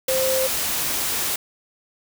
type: tone in noise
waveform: sine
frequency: 523.3 Hz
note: C5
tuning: in tune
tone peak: -20 dBFS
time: 0.08-0.47 s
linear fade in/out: 5 ms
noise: white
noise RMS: -24 dBFS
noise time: 0.08-1.36 s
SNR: +1 dB
effects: none